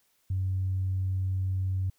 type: tone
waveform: sine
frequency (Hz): 94.2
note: F#2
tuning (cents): +32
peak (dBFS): -25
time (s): 0.3-1.9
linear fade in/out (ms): 5
effects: tanh soft clip ceiling -21 dBFS + white hiss -70 dBFS RMS until 1.98 s